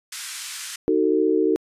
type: band-pass noise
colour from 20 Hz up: white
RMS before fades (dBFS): -34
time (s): 0.12-0.76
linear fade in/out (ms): 5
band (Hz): 1300 to 9700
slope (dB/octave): 24
type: chord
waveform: sine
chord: D# diminished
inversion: none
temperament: just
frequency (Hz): 311.1 / 373.4 / 448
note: D#4 / F#4 / A4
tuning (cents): 0 / +16 / +31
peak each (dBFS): -21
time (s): 0.88-1.56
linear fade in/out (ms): 0
effects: resampled to 32000 Hz